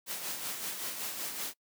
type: noise with tremolo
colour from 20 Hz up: white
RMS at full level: -36 dBFS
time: 0.06-1.54 s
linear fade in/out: 50 ms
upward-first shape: sine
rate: 5.3 Hz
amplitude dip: 45%
effects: noise-tail reverb RT60 0.1 s tail -24 dB re dry + high-pass 150 Hz 12 dB/octave